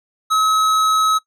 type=tone with hard clipping; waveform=sine; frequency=1283 Hz; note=E6; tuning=47 cents flat; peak=-15 dBFS; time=0.3-1.19 s; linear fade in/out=20 ms; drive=14 dB; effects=noise-tail reverb RT60 0.1 s tail -20 dB re dry